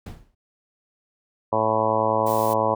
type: noise with exponential decay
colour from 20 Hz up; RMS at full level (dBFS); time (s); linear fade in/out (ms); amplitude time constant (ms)
brown; -29; 0.06-0.35; 5; 61
type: harmonic tone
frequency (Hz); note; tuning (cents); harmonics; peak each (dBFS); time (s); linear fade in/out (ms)
110; A2; 0; 1 / 2 / 3 / 4 / 5 / 6 / 7 / 8 / 9 / 10; -32 / -32 / -32 / -29 / -24 / -27 / -29 / -28 / -24 / -32; 1.52-2.75; 10
type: noise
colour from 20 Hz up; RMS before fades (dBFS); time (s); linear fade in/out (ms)
blue; -36; 2.26-2.54; 10
effects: none